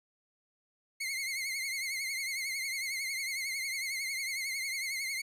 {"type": "tone with vibrato", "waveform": "sawtooth", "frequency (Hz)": 2140, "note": "C7", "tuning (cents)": 38, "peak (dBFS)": -30, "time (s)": [1, 5.22], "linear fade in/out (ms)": 10, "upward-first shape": "triangle", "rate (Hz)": 11, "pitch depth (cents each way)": 89, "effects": ["resampled to 32000 Hz"]}